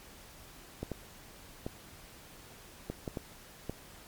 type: clicks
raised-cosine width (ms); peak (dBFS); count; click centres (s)
2; -22; 7; 0.83 / 0.917 / 1.665 / 2.9 / 3.078 / 3.172 / 3.696
effects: pink hiss -53 dBFS RMS until 4.07 s + MP3 96 kbps